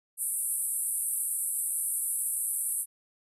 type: band-pass noise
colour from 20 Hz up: white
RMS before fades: -31 dBFS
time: 0.17-2.86 s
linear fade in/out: 50 ms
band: 8400 to 12000 Hz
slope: 96 dB/octave
effects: none